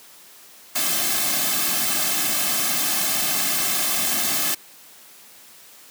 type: noise with comb filter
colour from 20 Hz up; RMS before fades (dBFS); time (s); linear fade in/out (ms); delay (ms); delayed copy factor
white; -22; 0.75-4.55; 10; 2.1; -0.8
effects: white hiss -47 dBFS RMS until 5.9 s + high-pass 150 Hz 12 dB/octave